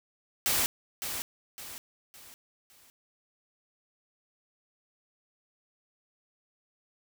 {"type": "noise with echo", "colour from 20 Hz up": "white", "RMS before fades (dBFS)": -27, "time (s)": [0.46, 0.66], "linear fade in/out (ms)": 0, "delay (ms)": 560, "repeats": 4, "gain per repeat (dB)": -8, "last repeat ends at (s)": 2.9, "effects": []}